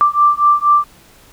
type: beating tone pair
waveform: sine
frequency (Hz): 1174.7 / 1178.9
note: D6 / D6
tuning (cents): 0 / +6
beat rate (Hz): 4.2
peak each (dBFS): -12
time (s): 0.01-0.84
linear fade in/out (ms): 0
effects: pink hiss -46 dBFS RMS until 1.32 s